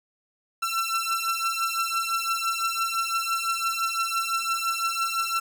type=beating tone pair; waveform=sawtooth; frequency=1344 / 1349.9 Hz; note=E6 / E6; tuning=+33 / +41 cents; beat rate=5.9 Hz; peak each=-24 dBFS; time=0.62-5.4 s; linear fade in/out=10 ms; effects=none